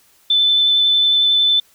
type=tone with vibrato; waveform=sine; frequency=3520 Hz; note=A7; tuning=in tune; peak=-11 dBFS; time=0.3-1.6 s; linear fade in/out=5 ms; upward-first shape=sine; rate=11 Hz; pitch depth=10 cents each way; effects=white hiss -54 dBFS RMS until 1.74 s